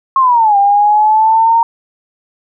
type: linear two-way sweep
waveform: sine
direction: down then up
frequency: 1087 to 795 to 927 Hz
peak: -6 dBFS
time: 0.16-1.63 s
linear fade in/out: 2 ms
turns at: 0.57 s
effects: none